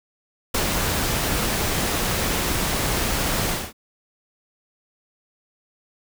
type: noise with ADSR envelope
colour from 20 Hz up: pink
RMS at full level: -21 dBFS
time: 0.54-3.73 s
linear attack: 7 ms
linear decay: 96 ms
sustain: -2 dB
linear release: 230 ms
effects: none